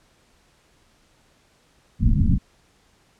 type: low-pass noise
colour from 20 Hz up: pink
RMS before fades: -17 dBFS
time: 1.99-2.39 s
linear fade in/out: 50 ms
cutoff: 240 Hz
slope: 48 dB/octave
effects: pink hiss -60 dBFS RMS until 3.19 s + low-pass 9000 Hz 12 dB/octave